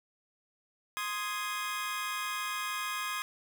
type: chord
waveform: 25% pulse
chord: Ab major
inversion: first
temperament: equal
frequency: 1046.5 / 1244.5 / 1661.2 Hz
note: C6 / Eb6 / Ab6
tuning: 0 / 0 / 0 cents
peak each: -34 / -33 / -35 dBFS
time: 0.97-3.22 s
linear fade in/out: 0 ms
effects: none